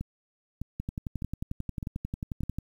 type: two click trains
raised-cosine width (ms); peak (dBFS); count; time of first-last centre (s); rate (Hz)
5; -20 / -21; 21 / 5; 0.8-2.586 / 0.01-2.434; 11.2 / 1.65
effects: 9-bit